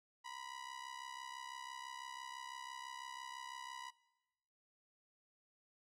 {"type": "ring-modulated tone", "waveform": "sawtooth", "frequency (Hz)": 979, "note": "B5", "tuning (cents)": -15, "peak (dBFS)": -40, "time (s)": [0.24, 3.91], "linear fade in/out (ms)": 20, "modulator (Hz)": 33, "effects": ["noise-tail reverb RT60 1.0 s tail -21 dB re dry", "low-pass 8000 Hz 12 dB/octave"]}